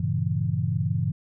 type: chord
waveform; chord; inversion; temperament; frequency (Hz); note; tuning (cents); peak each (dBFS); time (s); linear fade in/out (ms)
sine; G diminished seventh; none; equal; 98 / 116.54 / 138.59 / 164.81; G2 / Bb2 / Db3 / Fb3; 0 / 0 / 0 / 0; -28; 0-1.12; 5
effects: none

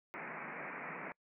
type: band-pass noise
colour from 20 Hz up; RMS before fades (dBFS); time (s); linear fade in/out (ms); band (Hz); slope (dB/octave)
white; -45; 0.14-1.12; 0; 140 to 2400; 96
effects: noise-tail reverb RT60 0.1 s tail -26 dB re dry

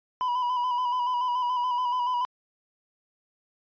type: tone with vibrato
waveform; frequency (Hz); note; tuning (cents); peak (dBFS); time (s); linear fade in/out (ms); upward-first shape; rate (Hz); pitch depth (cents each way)
triangle; 987.8; B5; 0; -22; 0.21-2.25; 0; square; 7; 33
effects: resampled to 11025 Hz

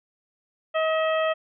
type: harmonic tone with a mistuned harmonic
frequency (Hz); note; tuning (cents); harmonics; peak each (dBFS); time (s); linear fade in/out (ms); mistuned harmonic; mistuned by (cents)
636; D#5; +38; 1 / 2 / 3 / 4 / 5; -22 / -28 / -32 / -34 / -36; 0.74-1.34; 20; 4; +41
effects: none

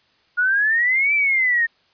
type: exponential two-way sweep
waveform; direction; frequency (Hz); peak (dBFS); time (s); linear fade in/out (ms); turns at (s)
sine; up then down; 1431 to 2349 to 1821; -15; 0.37-1.67; 20; 1.14
effects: white hiss -60 dBFS RMS until 1.93 s + resampled to 11025 Hz

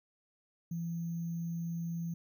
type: tone with sample-and-hold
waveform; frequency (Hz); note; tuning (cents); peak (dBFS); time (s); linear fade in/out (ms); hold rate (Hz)
sine; 168.1; E3; +34; -34; 0.71-2.14; 5; 6300
effects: none

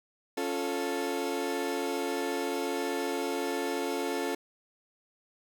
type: chord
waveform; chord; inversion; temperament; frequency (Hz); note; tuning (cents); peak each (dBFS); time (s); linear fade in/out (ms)
30% pulse; Db augmented; none; equal with one note detuned; 277.2 / 351.7 / 440; Db4 / F4 / A4; 0 / +12 / 0; -32 / -32 / -31; 0.37-4.35; 5
effects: none

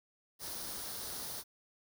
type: noise with comb filter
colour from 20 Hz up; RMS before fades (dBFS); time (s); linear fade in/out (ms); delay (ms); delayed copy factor
white; -42; 0.39-1.44; 50; 0.2; +0.55
effects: none

